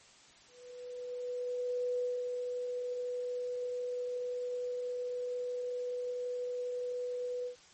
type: tone with ADSR envelope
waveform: sine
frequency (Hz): 493.9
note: B4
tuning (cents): 0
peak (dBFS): -30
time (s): 0.48-7.56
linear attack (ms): 1500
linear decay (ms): 260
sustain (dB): -4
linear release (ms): 110
effects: white hiss -59 dBFS RMS until 7.73 s + MP3 32 kbps